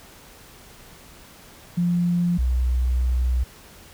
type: tone pair in turn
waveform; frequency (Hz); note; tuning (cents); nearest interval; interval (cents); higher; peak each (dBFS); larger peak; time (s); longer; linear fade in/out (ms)
sine; 174.61 / 62.29; F3 / B1; 0 / +15; octave + tritone; 1785; first; -18; neither; 1.77-2.38 / 2.38-3.44; second; 10
effects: pink hiss -47 dBFS RMS until 3.93 s